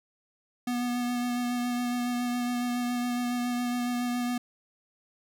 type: tone with vibrato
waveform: square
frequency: 244 Hz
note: B3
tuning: 21 cents flat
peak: -28 dBFS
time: 0.67-4.38 s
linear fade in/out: 5 ms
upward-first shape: sine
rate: 7.2 Hz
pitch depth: 15 cents each way
effects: none